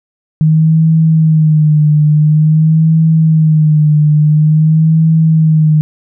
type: tone with vibrato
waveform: sine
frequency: 155.56 Hz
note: D#3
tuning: in tune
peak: -5 dBFS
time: 0.41-5.81 s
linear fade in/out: 0 ms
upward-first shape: sine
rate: 0.48 Hz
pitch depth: 57 cents each way
effects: none